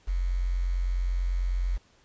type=tone with quantisation; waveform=sine; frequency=44.58 Hz; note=F1; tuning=36 cents sharp; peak=-24 dBFS; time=0.07-1.78 s; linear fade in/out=20 ms; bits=8; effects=pink hiss -62 dBFS RMS until 2.04 s + resampled to 16000 Hz